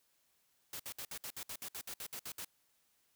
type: noise bursts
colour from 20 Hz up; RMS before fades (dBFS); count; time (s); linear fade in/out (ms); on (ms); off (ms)
white; -44; 14; 0.73-2.447; 2; 66; 61
effects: white hiss -75 dBFS RMS until 3.15 s